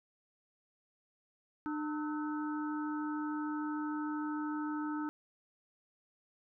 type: harmonic tone with a mistuned harmonic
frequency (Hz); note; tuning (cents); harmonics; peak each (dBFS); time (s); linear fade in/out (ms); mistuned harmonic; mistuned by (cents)
301.1; D4; +43; 1 / 3 / 4 / 5; -35 / -44 / -44 / -48; 1.66-5.09; 0; 4; +120
effects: none